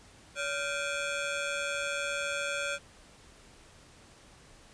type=ring-modulated tone; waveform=20% pulse; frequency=982 Hz; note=B5; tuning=10 cents flat; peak=-23 dBFS; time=0.35-2.79 s; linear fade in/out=50 ms; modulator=414 Hz; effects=pink hiss -56 dBFS RMS until 4.73 s + resampled to 22050 Hz